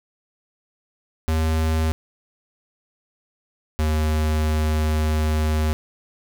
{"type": "tone pair in turn", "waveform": "square", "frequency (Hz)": [79.5, 77.37], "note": ["D#2", "D#2"], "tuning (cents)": [38, -9], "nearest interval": "unison", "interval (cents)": 47, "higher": "first", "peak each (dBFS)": -19, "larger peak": "neither", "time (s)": [[1.28, 1.92], [3.79, 5.73]], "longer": "second", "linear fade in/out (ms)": 0, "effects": []}